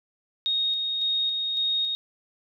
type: tone with tremolo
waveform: sine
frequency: 3729 Hz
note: A#7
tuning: in tune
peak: -22 dBFS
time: 0.46-1.95 s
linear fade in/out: 0 ms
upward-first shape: square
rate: 1.8 Hz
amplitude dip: 30%
effects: none